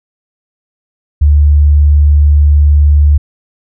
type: tone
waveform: sine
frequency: 73.42 Hz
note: D2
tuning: in tune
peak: -3 dBFS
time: 1.21-3.18 s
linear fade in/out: 10 ms
effects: none